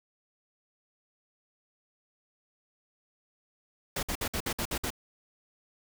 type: noise bursts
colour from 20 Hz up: pink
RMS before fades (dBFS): -32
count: 8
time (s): 3.96-4.904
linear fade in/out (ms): 5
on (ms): 69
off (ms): 56
effects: none